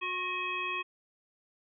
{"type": "harmonic tone with a mistuned harmonic", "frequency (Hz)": 362.5, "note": "F#4", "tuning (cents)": -35, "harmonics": [1, 3, 5, 7, 9], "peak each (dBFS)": [-43, -36, -43, -34, -43], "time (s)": [0.01, 0.83], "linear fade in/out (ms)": 20, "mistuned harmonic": 5, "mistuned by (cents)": 48, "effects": []}